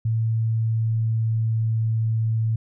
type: tone with pitch glide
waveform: sine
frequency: 112.6 to 111.89 Hz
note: A2 to A2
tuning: +40 to +29 cents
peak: -19 dBFS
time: 0.05-2.56 s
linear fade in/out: 5 ms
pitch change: -11 cents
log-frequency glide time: 0.28-1.82 s
effects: none